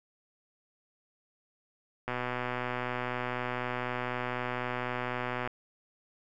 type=click train; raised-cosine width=0.5 ms; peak=-18 dBFS; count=422; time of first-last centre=2.08-5.475 s; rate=124 Hz; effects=none